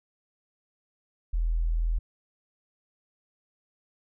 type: tone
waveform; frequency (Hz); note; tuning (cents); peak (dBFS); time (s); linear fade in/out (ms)
sine; 41.2; E1; 0; -23; 1.33-1.99; 10
effects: none